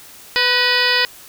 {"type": "harmonic tone with a mistuned harmonic", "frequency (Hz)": 496.9, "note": "B4", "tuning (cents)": 11, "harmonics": [1, 2, 3, 4, 5, 6, 7, 8, 9, 10], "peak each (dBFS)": [-25, -25, -22, -19, -22, -23, -25, -25, -23, -22], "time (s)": [0.36, 1.05], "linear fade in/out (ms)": 0, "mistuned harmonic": 4, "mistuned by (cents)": -57, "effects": ["white hiss -41 dBFS RMS until 1.28 s"]}